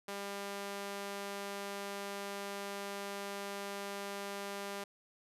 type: tone with high-pass filter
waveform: sawtooth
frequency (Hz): 200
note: G3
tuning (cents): +35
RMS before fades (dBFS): -42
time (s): 0.08-4.84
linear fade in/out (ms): 5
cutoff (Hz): 410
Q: 0.69
effects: resampled to 32000 Hz